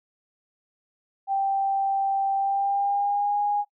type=tone with pitch glide; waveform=sine; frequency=784 to 822.5 Hz; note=G5 to G#5; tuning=0 to -17 cents; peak=-21 dBFS; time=1.27-3.65 s; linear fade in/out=50 ms; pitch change=+83 cents; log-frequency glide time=2.36-3.39 s; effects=noise-tail reverb RT60 0.1 s tail -19 dB re dry